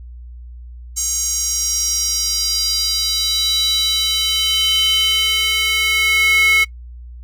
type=tone with high-pass filter sweep; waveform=square; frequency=436.2 Hz; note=A4; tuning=15 cents flat; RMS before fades=-17 dBFS; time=0.96-6.65 s; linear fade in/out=20 ms; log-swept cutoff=6800 to 2100 Hz; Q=5.4; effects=noise-tail reverb RT60 0.1 s tail -22 dB re dry + added 60 Hz sine -32 dBFS peak until 7.23 s